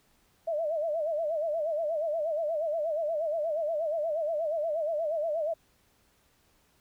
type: tone with vibrato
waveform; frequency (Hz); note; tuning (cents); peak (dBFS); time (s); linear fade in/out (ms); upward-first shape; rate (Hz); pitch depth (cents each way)
sine; 630; D#5; +21; -27; 0.47-5.54; 10; sine; 8.4; 120
effects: pink hiss -67 dBFS RMS until 6.8 s